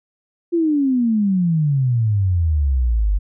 sine exponential sweep, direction down, 349.2 to 47.23 Hz, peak -14 dBFS, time 0.52-3.19 s, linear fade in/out 20 ms, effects none

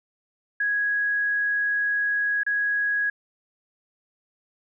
sine tone with dropouts, 1661.2 Hz, G#6, in tune, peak -21 dBFS, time 0.6-3.1 s, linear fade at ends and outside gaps 5 ms, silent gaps 2.434-2.464 s, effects none

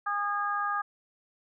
harmonic tone, 408.6 Hz, G#4, 28 cents flat, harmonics 2 / 3 / 4, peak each -34 / -29 / -34 dBFS, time 0.06-0.82 s, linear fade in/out 10 ms, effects none

